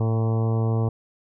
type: harmonic tone with a mistuned harmonic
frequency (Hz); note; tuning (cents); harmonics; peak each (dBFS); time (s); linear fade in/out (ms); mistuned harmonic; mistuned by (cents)
112.6; A2; +40; 1 / 2 / 3 / 4 / 5 / 6 / 7 / 8 / 9 / 10; -20 / -30 / -34 / -31 / -38 / -39 / -39 / -42 / -42 / -44; 0-0.89; 5; 7; -21
effects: none